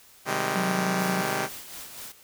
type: chord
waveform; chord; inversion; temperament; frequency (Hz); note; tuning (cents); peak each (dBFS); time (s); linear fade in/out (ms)
5% pulse; Ab major seventh; first; just; 129.78 / 155.74 / 194.67 / 207.7; C3 / Eb3 / G3 / Ab3; -14 / +2 / -12 / 0; -21; 0.25-1.49; 50
type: tone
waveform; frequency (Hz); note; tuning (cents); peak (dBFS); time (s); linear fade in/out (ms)
sine; 185; F#3; 0; -27; 0.55-1.22; 10
type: noise with tremolo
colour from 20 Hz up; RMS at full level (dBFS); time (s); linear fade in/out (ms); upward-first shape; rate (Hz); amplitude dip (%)
white; -39; 0.99-2.12; 2; sine; 4.1; 50
effects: white hiss -54 dBFS RMS until 2.23 s